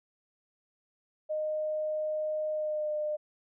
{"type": "tone with pitch glide", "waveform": "sine", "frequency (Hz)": [616, 604.4], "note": ["D#5", "D5"], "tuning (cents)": [-17, 50], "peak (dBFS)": -29, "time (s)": [1.29, 3.17], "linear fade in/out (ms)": 20, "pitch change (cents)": -33, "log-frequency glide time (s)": [2.51, 2.93], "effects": []}